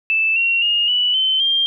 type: tone with pitch steps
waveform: sine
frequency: 2637 / 2739 / 2846 / 2957 / 3071 / 3191 Hz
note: E7 / F7 / F7 / F#7 / G7 / G7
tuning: 0 / -34 / +32 / -2 / -36 / +30 cents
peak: -14 dBFS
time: 0.1-1.66 s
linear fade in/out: 0 ms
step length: 260 ms
effects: none